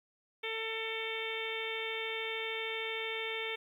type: harmonic tone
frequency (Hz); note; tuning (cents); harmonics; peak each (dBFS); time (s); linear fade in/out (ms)
446.7; A4; +26; 1 / 2 / 3 / 4 / 5 / 6 / 7 / 8; -40 / -47 / -48 / -46 / -39 / -45 / -45 / -44; 0.43-3.56; 10
effects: 11-bit